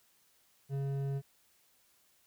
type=tone with hard clipping; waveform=triangle; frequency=138.1 Hz; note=C#3; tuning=6 cents flat; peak=-34 dBFS; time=0.69-1.22 s; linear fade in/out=50 ms; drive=12 dB; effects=white hiss -69 dBFS RMS until 2.26 s